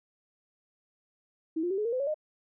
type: tone with pitch steps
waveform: sine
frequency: 320.9 / 352 / 386.1 / 423.4 / 464.4 / 509.4 / 558.7 / 612.8 Hz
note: E4 / F4 / G4 / G#4 / A#4 / C5 / C#5 / D#5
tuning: -46 / +14 / -26 / +33 / -7 / -46 / +13 / -27 cents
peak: -27 dBFS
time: 1.56-2.144 s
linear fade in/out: 10 ms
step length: 73 ms
effects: none